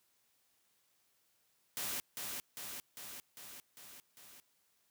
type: noise with echo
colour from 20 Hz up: white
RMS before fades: -39 dBFS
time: 1.77-2 s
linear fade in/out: 0 ms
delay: 400 ms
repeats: 6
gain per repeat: -3 dB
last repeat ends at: 4.4 s
effects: white hiss -75 dBFS RMS until 4.9 s + high-pass 60 Hz 12 dB/octave